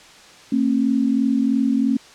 sine tone pair together, 227 / 270 Hz, A#3 / C#4, -46 / -45 cents, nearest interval minor third, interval 301 cents, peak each -19 / -18 dBFS, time 0.52-1.97 s, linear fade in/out 5 ms, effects white hiss -45 dBFS RMS until 2.14 s + low-pass 6000 Hz 12 dB/octave

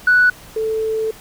sine tone pair in turn, 1479 / 440.6 Hz, F#6 / A4, -1 / +2 cents, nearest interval octave + major sixth, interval 2097 cents, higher first, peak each -8 / -17 dBFS, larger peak first, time 0.07-0.3 / 0.56-1.11 s, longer second, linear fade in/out 5 ms, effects tanh soft clip ceiling -5 dBFS + pink hiss -41 dBFS RMS until 1.2 s

